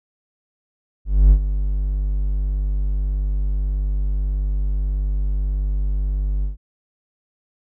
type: tone with ADSR envelope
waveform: triangle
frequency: 49.17 Hz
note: G1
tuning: 6 cents sharp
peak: -4 dBFS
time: 1.05-6.57 s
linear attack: 260 ms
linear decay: 75 ms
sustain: -12 dB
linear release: 130 ms
effects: none